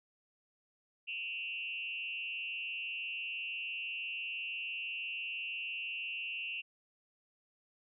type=tone with frequency modulation; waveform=sine; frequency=2723 Hz; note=F7; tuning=44 cents flat; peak=-37 dBFS; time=1.07-6.62 s; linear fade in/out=20 ms; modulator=194 Hz; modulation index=0.9; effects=none